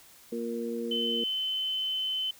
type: harmonic tone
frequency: 116.9 Hz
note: A#2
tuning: 5 cents sharp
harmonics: 2 / 3 / 4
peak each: -34 / -38 / -34 dBFS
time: 0.32-1.24 s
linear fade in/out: 5 ms
type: tone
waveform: sine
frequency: 3052 Hz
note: G7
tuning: 47 cents flat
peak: -28 dBFS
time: 0.91-2.31 s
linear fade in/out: 5 ms
effects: white hiss -55 dBFS RMS until 2.39 s